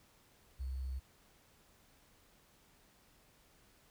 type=tone with sample-and-hold; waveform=sine; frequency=65.41 Hz; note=C2; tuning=in tune; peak=-37 dBFS; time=0.59-1 s; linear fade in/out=20 ms; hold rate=4410 Hz; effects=pink hiss -67 dBFS RMS until 3.9 s